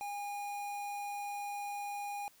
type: tone with notch filter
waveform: square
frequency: 815 Hz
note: G#5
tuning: 33 cents flat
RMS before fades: -40 dBFS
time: 0.01-2.28 s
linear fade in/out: 0 ms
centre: 4600 Hz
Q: 1.8
effects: white hiss -64 dBFS RMS until 2.4 s